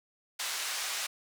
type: band-pass noise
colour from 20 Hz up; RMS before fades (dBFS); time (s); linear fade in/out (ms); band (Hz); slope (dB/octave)
white; -35; 0.39-1.07; 10; 870 to 7000; 12
effects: none